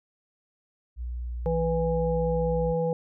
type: tone with pitch glide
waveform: sine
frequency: 60.4 to 59.78 Hz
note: B1 to A#1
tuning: -38 to +44 cents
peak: -30 dBFS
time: 0.96-2.75 s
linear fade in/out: 50 ms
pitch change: -18 cents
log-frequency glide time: 1.25-1.31 s
type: harmonic tone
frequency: 164.81 Hz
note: E3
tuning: in tune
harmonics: 1 / 3 / 5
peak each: -28 / -25 / -35 dBFS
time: 1.46-2.93 s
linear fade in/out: 0 ms
effects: none